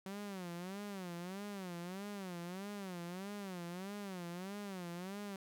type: tone with vibrato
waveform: sawtooth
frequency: 187.8 Hz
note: F#3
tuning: 26 cents sharp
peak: -39 dBFS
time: 0.06-5.36 s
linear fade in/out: 2 ms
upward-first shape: sine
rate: 1.6 Hz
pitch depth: 160 cents each way
effects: none